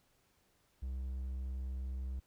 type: tone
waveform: triangle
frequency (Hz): 64.8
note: C2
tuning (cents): -16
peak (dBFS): -35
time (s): 0.82-2.2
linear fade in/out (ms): 10
effects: pink hiss -73 dBFS RMS until 2.26 s